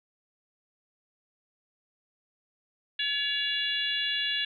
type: harmonic tone with a mistuned harmonic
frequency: 568 Hz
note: C#5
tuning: 42 cents sharp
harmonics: 3 / 4 / 5 / 6 / 7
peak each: -33 / -40 / -31 / -31 / -37 dBFS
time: 2.99-4.45 s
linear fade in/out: 5 ms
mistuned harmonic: 5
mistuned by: -16 cents
effects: none